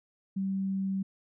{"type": "tone", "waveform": "sine", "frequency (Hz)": 192.9, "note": "G3", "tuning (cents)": -28, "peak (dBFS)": -28, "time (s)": [0.36, 1.03], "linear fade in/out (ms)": 10, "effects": []}